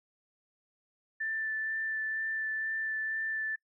sine tone with vibrato, 1766 Hz, A6, 6 cents sharp, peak -31 dBFS, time 1.2-3.56 s, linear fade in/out 10 ms, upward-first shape sine, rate 2.1 Hz, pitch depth 10 cents each way, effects noise-tail reverb RT60 0.1 s tail -25 dB re dry

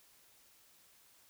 silence, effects white hiss -65 dBFS RMS until 1.29 s

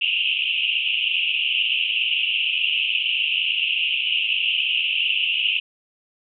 white band-pass noise, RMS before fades -22 dBFS, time 0.01-5.6 s, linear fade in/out 10 ms, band 2600 to 3000 Hz, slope 96 dB/octave, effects none

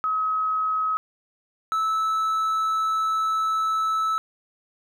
sine / triangle tone pair in turn, 1276 / 1307.3 Hz, D#6 / E6, +43 / -15 cents, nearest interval unison, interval 42 cents, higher second, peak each -21 / -19 dBFS, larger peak second, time 0.04-0.97 / 1.72-4.18 s, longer second, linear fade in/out 0 ms, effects none

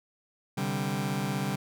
sawtooth chord, C suspended second, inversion none, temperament just, 130.81 / 147.16 / 196.22 Hz, C3 / D3 / G3, 0 / +4 / +2 cents, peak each -30 / -29 / -27 dBFS, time 0.57-1.56 s, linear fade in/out 10 ms, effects none

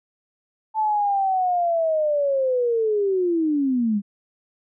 sine linear sweep, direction down, 880 to 196 Hz, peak -18 dBFS, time 0.74-4.02 s, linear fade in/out 50 ms, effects none

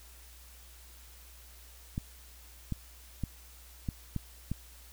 clicks, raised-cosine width 5 ms, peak -20 dBFS, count 6, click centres 1.979 / 2.723 / 3.237 / 3.888 / 4.163 / 4.516 s, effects added 60 Hz sine -53 dBFS peak until 4.92 s + white hiss -56 dBFS RMS until 4.92 s

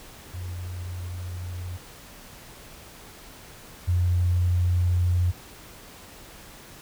sine tone pair in turn, 89.6 / 88.72 Hz, F2 / F2, +45 / +28 cents, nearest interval unison, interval 17 cents, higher first, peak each -31 / -19 dBFS, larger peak second, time 0.33-1.78 / 3.87-5.32 s, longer neither, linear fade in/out 20 ms, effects pink hiss -46 dBFS RMS until 6.81 s

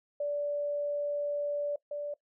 sine tone pair in turn, 581 / 583.4 Hz, D5 / D5, -19 / -12 cents, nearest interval unison, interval 7 cents, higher second, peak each -29 / -33 dBFS, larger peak first, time 0.2-1.76 / 1.91-2.14 s, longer first, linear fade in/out 5 ms, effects noise-tail reverb RT60 0.1 s tail -20 dB re dry

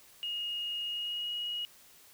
sine tone with pitch glide, 2863 to 2895 Hz, F7 to F#7, +42 to -38 cents, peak -33 dBFS, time 0.23-1.65 s, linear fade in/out 0 ms, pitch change +20 cents, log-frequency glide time 0.86-1.33 s, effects white hiss -58 dBFS RMS until 2.13 s

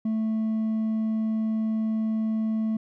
sine tone with hard clipping, 220 Hz, A3, in tune, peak -24 dBFS, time 0.05-2.77 s, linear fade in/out 5 ms, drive 2 dB, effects none

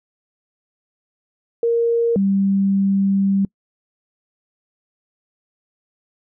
sine tone pair in turn, 466.2 / 196.01 Hz, A#4 / G3, 0 / 0 cents, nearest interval octave + minor third, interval 1500 cents, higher first, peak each -14 dBFS, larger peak neither, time 1.63-2.16 / 2.16-3.45 s, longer second, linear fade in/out 2 ms, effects noise-tail reverb RT60 0.1 s tail -26 dB re dry

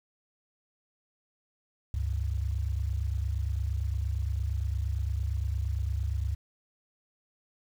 sine tone pair together, 69.3 / 98 Hz, C#2 / G2, 0 / 0 cents, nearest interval tritone, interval 600 cents, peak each -29 / -32 dBFS, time 1.94-6.35 s, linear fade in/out 0 ms, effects 9-bit

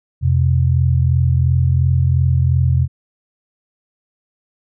sine tone pair together, 86 / 128.85 Hz, F2 / C3, -26 / -26 cents, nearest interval perfect fifth, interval 700 cents, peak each -14 dBFS, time 0.21-2.88 s, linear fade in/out 50 ms, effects none

